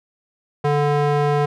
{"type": "tone with band-pass filter", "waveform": "square", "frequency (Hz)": 146, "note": "D3", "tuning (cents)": -10, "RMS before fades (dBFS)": -18, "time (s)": [0.64, 1.46], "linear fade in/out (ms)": 10, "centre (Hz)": 620, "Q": 0.8, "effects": []}